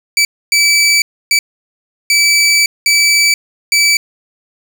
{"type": "tone bursts at uneven times", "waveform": "20% pulse", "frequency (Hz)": 2306, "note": "D7", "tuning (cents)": -32, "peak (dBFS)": -3, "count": 6, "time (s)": [[0.17, 0.25], [0.52, 1.02], [1.31, 1.39], [2.1, 2.66], [2.86, 3.34], [3.72, 3.97]], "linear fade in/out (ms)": 2, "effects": []}